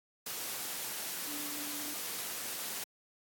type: tone in noise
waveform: sine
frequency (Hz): 293.7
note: D4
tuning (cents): 0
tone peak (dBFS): -46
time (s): 1.27-1.94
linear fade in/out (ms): 5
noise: white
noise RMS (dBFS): -39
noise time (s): 0.26-2.84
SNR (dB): -10
effects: high-pass 150 Hz 12 dB/octave + AAC 64 kbps